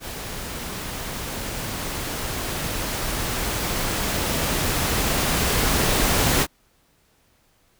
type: noise with level ramp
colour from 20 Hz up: pink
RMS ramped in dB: -33 to -19 dBFS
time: 0-6.47 s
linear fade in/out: 50 ms
effects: pink hiss -62 dBFS RMS until 7.79 s